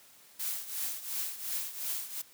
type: noise with tremolo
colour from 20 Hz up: blue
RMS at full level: -33 dBFS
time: 0.39-2.22 s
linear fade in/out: 10 ms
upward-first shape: triangle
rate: 2.8 Hz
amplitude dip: 80%
effects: white hiss -58 dBFS RMS until 2.33 s + high-pass 80 Hz 12 dB/octave